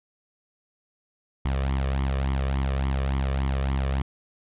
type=tone with flanger; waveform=sawtooth; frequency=67.3 Hz; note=C2; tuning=49 cents sharp; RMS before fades=-25 dBFS; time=1.45-4.02 s; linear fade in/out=5 ms; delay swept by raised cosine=0.93 to 1.74 ms; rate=3.5 Hz; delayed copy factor=+0.65; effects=resampled to 8000 Hz